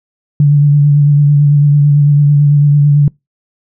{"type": "tone with vibrato", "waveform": "sine", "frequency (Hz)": 145.2, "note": "D3", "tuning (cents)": -19, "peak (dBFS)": -4, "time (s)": [0.4, 3.08], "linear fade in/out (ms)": 2, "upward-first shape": "triangle", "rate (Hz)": 9, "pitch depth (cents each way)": 32, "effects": ["noise-tail reverb RT60 0.2 s tail -26 dB re dry"]}